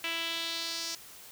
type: tone with band-pass filter sweep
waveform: sawtooth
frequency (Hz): 331.7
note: E4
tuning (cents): +11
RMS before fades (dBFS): -35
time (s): 0.04-0.95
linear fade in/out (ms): 2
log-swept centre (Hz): 2700 to 5500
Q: 2.8
effects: white hiss -50 dBFS RMS until 1.31 s